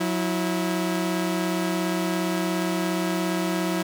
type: tone pair together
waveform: sawtooth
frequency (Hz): 181.8 / 326.4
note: F#3 / E4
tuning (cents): -30 / -17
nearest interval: minor seventh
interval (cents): 1013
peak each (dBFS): -22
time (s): 0-3.83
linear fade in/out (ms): 10
effects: none